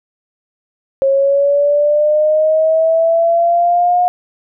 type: linear sweep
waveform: sine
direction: up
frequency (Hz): 540 to 720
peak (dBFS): -9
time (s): 1.02-4.08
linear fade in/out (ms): 0
effects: none